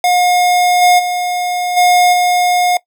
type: tone with level steps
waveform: square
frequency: 717 Hz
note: F5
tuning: 45 cents sharp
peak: -10 / -7 / -16 / -8 / -11 dBFS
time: 0.04-2.77 s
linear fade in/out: 2 ms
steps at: 0.81 / 0.98 / 1.76 / 2.12 s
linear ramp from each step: 20 ms
effects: noise-tail reverb RT60 0.1 s tail -19 dB re dry